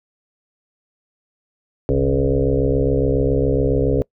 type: tone with frequency modulation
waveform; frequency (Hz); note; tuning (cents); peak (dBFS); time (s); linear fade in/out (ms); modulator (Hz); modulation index
sine; 277.7; C#4; +3; -14; 1.89-4.02; 0; 67.2; 3.8
effects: noise-tail reverb RT60 0.1 s tail -25 dB re dry